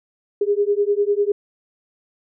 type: beating tone pair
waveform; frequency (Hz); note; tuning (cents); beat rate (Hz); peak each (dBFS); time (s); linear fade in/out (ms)
sine; 403.5 / 413.5; G#4 / G#4; -50 / -8; 10; -19; 0.41-1.32; 5
effects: none